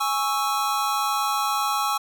square chord, C# minor, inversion second, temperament equal, 830.6 / 1108.7 / 1318.5 Hz, G#5 / C#6 / E6, 0 / 0 / 0 cents, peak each -27 dBFS, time 0-1.98 s, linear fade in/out 10 ms, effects none

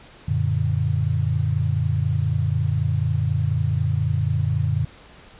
sine chord, Gb augmented, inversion none, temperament equal, 92.5 / 116.54 / 146.83 Hz, Gb2 / Bb2 / D3, 0 / 0 / 0 cents, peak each -23 / -23 / -23 dBFS, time 0.28-4.85 s, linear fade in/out 5 ms, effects pink hiss -47 dBFS RMS until 5.39 s + resampled to 8000 Hz

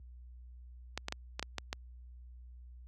clicks, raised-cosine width 0.2 ms, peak -18 dBFS, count 7, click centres 0.976 / 1.084 / 1.124 / 1.395 / 1.427 / 1.583 / 1.729 s, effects added 61 Hz sine -43 dBFS peak until 2.87 s + high-pass 80 Hz 12 dB/octave

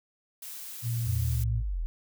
blue noise, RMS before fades -41 dBFS, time 0.42-1.44 s, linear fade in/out 5 ms
sine tone with pitch glide, 116.9 to 112.79 Hz, A#2 to A2, +5 to +43 cents, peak -27 dBFS, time 0.82-1.63 s, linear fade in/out 50 ms, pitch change -62 cents, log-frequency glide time 1.4-1.47 s
sine linear sweep, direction down, 92.5 to 37.63 Hz, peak -28 dBFS, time 1.07-1.86 s, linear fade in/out 0 ms
effects none

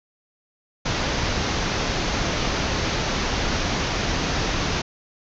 pink low-pass noise, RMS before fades -24 dBFS, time 0.85-4.82 s, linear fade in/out 10 ms, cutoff 6500 Hz, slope 96 dB/octave, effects none

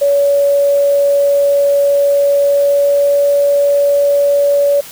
sine tone with pitch glide, 566 to 569.3 Hz, C#5 to C#5, +36 to +46 cents, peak -8 dBFS, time 0.01-4.81 s, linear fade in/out 10 ms, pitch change +10 cents, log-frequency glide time 2.38-3.24 s, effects white hiss -33 dBFS RMS until 4.91 s

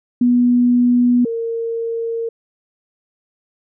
sine tone pair in turn, 244.3 / 459.3 Hz, B3 / A#4, -19 / -26 cents, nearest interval major seventh, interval 1093 cents, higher second, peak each -10 / -19 dBFS, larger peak first, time 0.21-1.25 / 1.25-2.29 s, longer neither, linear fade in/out 5 ms, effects none

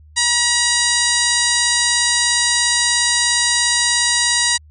harmonic tone, 957 Hz, A#5, 45 cents sharp, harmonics 1 / 2 / 3 / 4 / 5 / 6 / 7 / 8 / 9 / 10, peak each -27 / -20 / -27 / -21 / -21 / -24 / -23 / -25 / -24 / -27 dBFS, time 0.16-4.58 s, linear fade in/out 20 ms, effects added 76 Hz sine -42 dBFS peak until 4.7 s

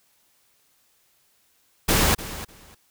pink noise with echo, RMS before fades -19 dBFS, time 1.88-2.15 s, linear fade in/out 10 ms, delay 300 ms, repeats 2, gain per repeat -15 dB, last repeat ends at 2.75 s, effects white hiss -64 dBFS RMS until 2.9 s

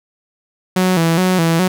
sawtooth tone with vibrato, 174.61 Hz, F3, in tune, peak -8 dBFS, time 0.76-1.68 s, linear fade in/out 5 ms, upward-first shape square, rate 2.4 Hz, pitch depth 96 cents each way, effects none

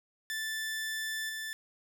sawtooth tone with level steps, 1760 Hz, A6, in tune, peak -30 / -33 dBFS, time 0.3-1.53 s, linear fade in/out 0 ms, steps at 1.29 s, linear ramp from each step 5 ms, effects none

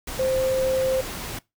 sine tone in noise, 523.3 Hz, C5, in tune, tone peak -20 dBFS, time 0.19-1.01 s, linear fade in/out 5 ms, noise pink, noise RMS -33 dBFS, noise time 0.07-1.39 s, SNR +10 dB, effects noise-tail reverb RT60 0.2 s tail -21 dB re dry

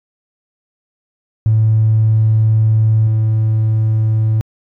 triangle tone with level steps, 109.7 Hz, A2, 5 cents flat, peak -5 / -8 dBFS, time 1.46-4.41 s, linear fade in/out 0 ms, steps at 3.07 s, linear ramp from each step 2 ms, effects tanh soft clip ceiling -6 dBFS

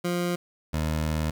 20% pulse tone pair in turn, 175.6 / 77.97 Hz, F3 / D#2, +10 / +4 cents, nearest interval octave + major second, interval 1406 cents, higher first, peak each -20 dBFS, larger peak neither, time 0.04-0.36 / 0.73-1.31 s, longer second, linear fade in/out 10 ms, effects 10-bit

